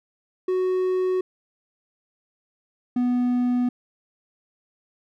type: tone pair in turn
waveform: triangle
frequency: 370 / 246.5 Hz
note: F#4 / B3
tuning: 0 / -3 cents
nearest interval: perfect fifth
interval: 703 cents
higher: first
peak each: -18 / -17 dBFS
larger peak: second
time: 0.48-1.21 / 2.96-3.69 s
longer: neither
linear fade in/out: 5 ms
effects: none